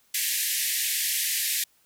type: band-pass noise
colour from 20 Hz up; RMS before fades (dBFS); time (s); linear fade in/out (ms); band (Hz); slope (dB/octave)
white; -27; 0.14-1.64; 5; 1700 to 15000; 96
effects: white hiss -64 dBFS RMS until 1.85 s